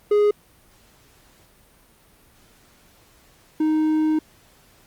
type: tone pair in turn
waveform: triangle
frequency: 415.3 / 311.1 Hz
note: G#4 / D#4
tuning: 0 / 0 cents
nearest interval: perfect fourth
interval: 500 cents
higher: first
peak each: -12 / -15 dBFS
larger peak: first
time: 0.11-0.31 / 3.6-4.19 s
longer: second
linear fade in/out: 5 ms
effects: pink hiss -55 dBFS RMS until 4.86 s + Opus 32 kbps